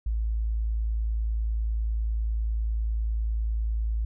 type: tone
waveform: sine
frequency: 55 Hz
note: A1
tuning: in tune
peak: -24 dBFS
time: 0.06-4.05 s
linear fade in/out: 5 ms
effects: none